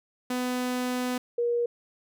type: tone pair in turn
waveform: sawtooth / sine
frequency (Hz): 250 / 475.8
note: B3 / A#4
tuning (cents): +21 / +35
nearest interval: major seventh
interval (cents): 1114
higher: second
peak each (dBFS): -23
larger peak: neither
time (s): 0.3-1.18 / 1.38-1.66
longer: first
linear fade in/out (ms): 5
effects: none